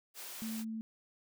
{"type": "high-pass noise", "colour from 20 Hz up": "white", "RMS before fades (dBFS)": -46, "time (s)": [0.14, 0.65], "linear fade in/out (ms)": 50, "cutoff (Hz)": 350, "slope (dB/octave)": 12}
{"type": "tone", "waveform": "sine", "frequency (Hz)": 222, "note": "A3", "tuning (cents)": 16, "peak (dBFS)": -37, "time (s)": [0.42, 0.81], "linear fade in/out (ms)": 0}
{"effects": []}